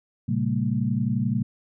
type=tone cluster; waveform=sine; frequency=115.9 / 136.1 / 195.9 / 227.4 Hz; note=A#2 / C#3 / G3 / A#3; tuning=-10 / -31 / -1 / -43 cents; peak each=-27 dBFS; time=0.28-1.43 s; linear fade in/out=10 ms; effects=none